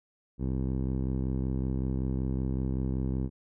10% pulse tone with low-pass filter, 65.3 Hz, C2, 3 cents flat, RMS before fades -30 dBFS, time 0.38-3.3 s, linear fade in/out 50 ms, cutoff 310 Hz, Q 0.56, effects none

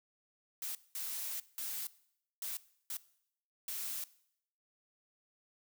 blue noise bursts at uneven times, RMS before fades -40 dBFS, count 6, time 0.62-0.75 / 0.95-1.4 / 1.58-1.87 / 2.42-2.57 / 2.9-2.97 / 3.68-4.04 s, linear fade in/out 2 ms, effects noise-tail reverb RT60 0.7 s tail -19 dB re dry

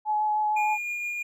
sine tone with vibrato, 850 Hz, G#5, 40 cents sharp, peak -22 dBFS, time 0.05-0.78 s, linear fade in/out 50 ms, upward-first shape sine, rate 6.5 Hz, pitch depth 11 cents each way
triangle tone with tremolo, 2423 Hz, D#7, 47 cents flat, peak -26 dBFS, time 0.56-1.23 s, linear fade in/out 10 ms, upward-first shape triangle, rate 6.4 Hz, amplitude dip 25%
effects none

